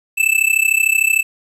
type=tone with amplitude modulation; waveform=square; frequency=2637 Hz; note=E7; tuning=in tune; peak=-9 dBFS; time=0.17-1.23 s; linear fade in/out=20 ms; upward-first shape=sine; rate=33.3 Hz; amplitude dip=90%; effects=resampled to 32000 Hz + 8-bit